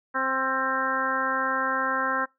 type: harmonic tone with a mistuned harmonic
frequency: 263.2 Hz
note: C4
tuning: 10 cents sharp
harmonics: 1 / 2 / 3 / 4 / 5 / 6 / 7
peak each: -35 / -33 / -35 / -29 / -29 / -29 / -35 dBFS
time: 0.14-2.26 s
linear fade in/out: 20 ms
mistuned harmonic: 5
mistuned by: +23 cents
effects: noise-tail reverb RT60 0.2 s tail -22 dB re dry